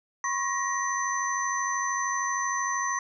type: tone cluster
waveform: sine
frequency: 995 / 1088 / 1897 / 6100 Hz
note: B5 / C#6 / A#6 / G8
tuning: +13 / -33 / +30 / -48 cents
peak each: -35 / -29 / -31 / -33 dBFS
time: 0.24-2.99 s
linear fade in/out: 2 ms
effects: none